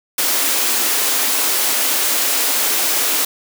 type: high-pass noise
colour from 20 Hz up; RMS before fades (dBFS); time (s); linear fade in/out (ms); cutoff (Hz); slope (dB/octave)
white; -17; 0.18-3.25; 5; 240; 48
effects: none